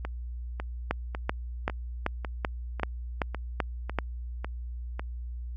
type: two click trains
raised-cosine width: 0.5 ms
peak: -11 / -19 dBFS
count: 9 / 10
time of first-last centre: 0.91-3.987 / 0.05-4.995 s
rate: 2.6 / 1.82 Hz
effects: added 60 Hz sine -34 dBFS peak until 5.56 s